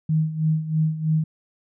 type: tone with tremolo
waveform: sine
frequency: 157.2 Hz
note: D#3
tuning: 18 cents sharp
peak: -16 dBFS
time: 0.09-1.24 s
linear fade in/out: 5 ms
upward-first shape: sine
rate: 3.1 Hz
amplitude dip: 75%
effects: none